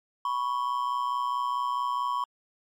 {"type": "ring-modulated tone", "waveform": "triangle", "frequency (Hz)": 1046.5, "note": "C6", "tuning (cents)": 0, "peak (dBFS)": -21, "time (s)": [0.25, 2.24], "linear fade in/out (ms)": 2, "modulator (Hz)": 62.3, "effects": ["MP3 64 kbps"]}